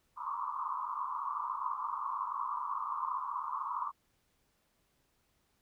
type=band-pass noise; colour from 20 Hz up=pink; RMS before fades=-37 dBFS; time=0.16-3.92 s; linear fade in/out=50 ms; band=960 to 1200 Hz; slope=96 dB/octave; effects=pink hiss -75 dBFS RMS until 5.61 s